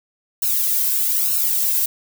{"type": "noise with flanger", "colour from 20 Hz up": "violet", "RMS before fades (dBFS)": -19, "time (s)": [0.42, 1.86], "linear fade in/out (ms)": 5, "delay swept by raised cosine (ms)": [0.73, 1.93], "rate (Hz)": 1.1, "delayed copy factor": 0.95, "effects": []}